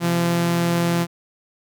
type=tone pair together; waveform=sawtooth; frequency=128.9 / 171.22 Hz; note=C3 / F3; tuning=-26 / -34 cents; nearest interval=perfect fourth; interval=492 cents; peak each=-25 / -14 dBFS; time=0-1.07 s; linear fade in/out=50 ms; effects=none